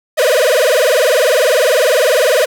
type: tone with vibrato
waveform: 45% pulse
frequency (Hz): 554.4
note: C#5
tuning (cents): 0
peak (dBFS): -9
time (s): 0.17-2.46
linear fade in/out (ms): 20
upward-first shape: sine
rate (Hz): 20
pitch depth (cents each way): 250
effects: 7-bit